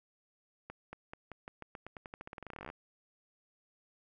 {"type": "accelerating click train", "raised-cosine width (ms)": 0.5, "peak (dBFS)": -29, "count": 28, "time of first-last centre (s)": [0.7, 2.701], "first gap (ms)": 230, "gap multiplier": 0.89, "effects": []}